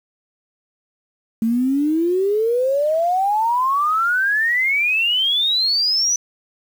sine exponential sweep, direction up, 220 to 6020 Hz, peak -15 dBFS, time 1.42-6.16 s, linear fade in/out 2 ms, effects 7-bit

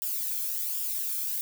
violet noise with flanger, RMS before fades -31 dBFS, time 0.02-1.41 s, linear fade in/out 0 ms, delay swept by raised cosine 0.48 to 1.06 ms, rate 1.3 Hz, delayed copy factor -0.55, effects none

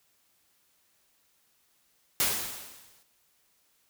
white noise with exponential decay, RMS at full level -24 dBFS, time 2.2-3.03 s, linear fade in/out 1 ms, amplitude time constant 180 ms, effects white hiss -69 dBFS RMS until 3.89 s

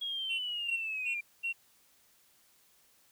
sine linear sweep, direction down, 3313 to 2362 Hz, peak -33 dBFS, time 0.01-1.21 s, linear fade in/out 10 ms
sine tone bursts, 2734 Hz, F7, 37 cents flat, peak -30 dBFS, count 4, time 0.29-1.53 s, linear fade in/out 20 ms, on 100 ms, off 280 ms
effects tanh soft clip ceiling -26 dBFS + white hiss -66 dBFS RMS until 3.11 s

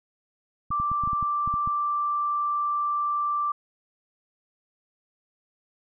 clicks, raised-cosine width 5 ms, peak -23 dBFS, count 10, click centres 0.706 / 0.8 / 0.916 / 1.037 / 1.075 / 1.132 / 1.227 / 1.476 / 1.54 / 1.675 s
sine tone, 1174.7 Hz, D6, in tune, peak -23 dBFS, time 0.71-3.52 s, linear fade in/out 5 ms
effects none

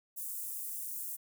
white high-pass noise, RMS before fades -40 dBFS, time 0.16-1.17 s, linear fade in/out 20 ms, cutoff 8400 Hz, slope 24 dB/octave, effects none

